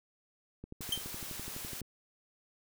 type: click train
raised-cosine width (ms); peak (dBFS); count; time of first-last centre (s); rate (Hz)
3; -31; 15; 0.64-1.816; 11.9
type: noise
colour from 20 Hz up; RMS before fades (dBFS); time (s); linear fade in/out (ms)
white; -43; 0.81-1.81; 2
type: tone with exponential decay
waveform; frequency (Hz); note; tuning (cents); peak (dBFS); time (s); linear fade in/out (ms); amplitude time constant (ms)
45% pulse; 3136; G7; 0; -26; 0.92-1.04; 5; 26
effects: none